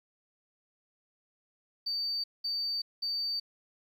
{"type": "tone bursts", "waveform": "sine", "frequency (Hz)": 4603, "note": "D8", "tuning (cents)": -36, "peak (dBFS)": -29, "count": 3, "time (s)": [1.86, 3.4], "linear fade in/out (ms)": 10, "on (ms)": 380, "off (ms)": 200, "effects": ["tanh soft clip ceiling -26 dBFS", "11-bit"]}